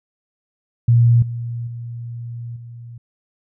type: tone with level steps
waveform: sine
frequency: 118.2 Hz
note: A#2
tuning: 24 cents sharp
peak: -9 / -23 / -27 / -33 dBFS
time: 0.88-2.98 s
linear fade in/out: 5 ms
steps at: 1.22 / 1.67 / 2.56 s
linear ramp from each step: 5 ms
effects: none